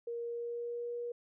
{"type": "tone with pitch glide", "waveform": "sine", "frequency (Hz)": [470, 477.9], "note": ["A#4", "A#4"], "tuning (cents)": [14, 43], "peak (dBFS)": -36, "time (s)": [0.07, 1.12], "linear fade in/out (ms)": 5, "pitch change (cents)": 29, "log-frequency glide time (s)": [0.2, 0.95], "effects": []}